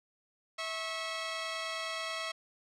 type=tone pair together; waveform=10% pulse; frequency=651 / 1094.8 Hz; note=E5 / C#6; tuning=-22 / -22 cents; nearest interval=major sixth; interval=900 cents; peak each=-28 / -31 dBFS; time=0.58-2.32 s; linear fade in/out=10 ms; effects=low-pass 7000 Hz 12 dB/octave